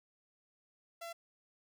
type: tone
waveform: sawtooth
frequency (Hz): 676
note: E5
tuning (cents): +43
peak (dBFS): -39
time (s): 1.01-1.13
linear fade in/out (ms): 10
effects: none